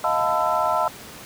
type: tone cluster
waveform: sine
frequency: 631 / 707 / 885 / 1010 / 1330 Hz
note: D#5 / F5 / A5 / B5 / E6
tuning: +24 / +21 / +10 / +39 / +15 cents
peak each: -25 dBFS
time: 0.04-0.88 s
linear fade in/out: 2 ms
effects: pink hiss -40 dBFS RMS until 1.25 s + high-pass 80 Hz 12 dB/octave